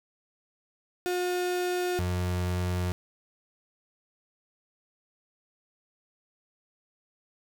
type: tone pair in turn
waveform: 35% pulse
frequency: 359.2 / 89.8 Hz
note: F4 / F2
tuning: +49 / +49 cents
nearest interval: 2 octaves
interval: 2400 cents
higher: first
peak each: -25 dBFS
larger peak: neither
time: 1.06-1.99 / 1.99-2.92 s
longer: neither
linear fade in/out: 0 ms
effects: none